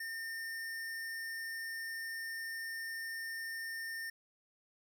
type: tone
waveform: square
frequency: 1814 Hz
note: A#6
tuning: 48 cents flat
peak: -40 dBFS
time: 0-4.1 s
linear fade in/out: 5 ms
effects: none